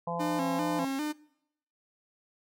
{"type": "harmonic tone", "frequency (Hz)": 170.5, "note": "F3", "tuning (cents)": -41, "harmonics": [1, 3, 4, 5, 6], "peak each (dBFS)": [-37, -37, -37, -37, -37], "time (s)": [0.07, 0.85], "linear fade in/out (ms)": 5}
{"type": "tone with vibrato", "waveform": "45% pulse", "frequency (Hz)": 285.4, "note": "D4", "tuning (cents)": -49, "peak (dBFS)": -30, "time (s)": [0.19, 1.13], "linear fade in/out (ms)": 20, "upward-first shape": "square", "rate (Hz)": 2.5, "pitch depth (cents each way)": 96}
{"effects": ["noise-tail reverb RT60 0.8 s tail -24 dB re dry"]}